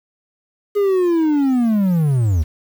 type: linear sweep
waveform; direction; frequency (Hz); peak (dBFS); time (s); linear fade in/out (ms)
triangle; down; 415.3 to 72; -11; 0.75-2.44; 20
effects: 7-bit